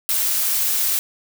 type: noise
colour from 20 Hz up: blue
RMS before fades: -20 dBFS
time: 0.09-0.99 s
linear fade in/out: 0 ms
effects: none